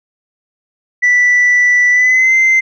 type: tone with pitch glide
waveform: sine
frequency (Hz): 1970 to 2076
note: B6 to C7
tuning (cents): -5 to -14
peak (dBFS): -5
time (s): 1.02-2.61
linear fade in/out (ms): 20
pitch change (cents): +91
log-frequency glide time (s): 1.91-2.34
effects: tanh soft clip ceiling -5 dBFS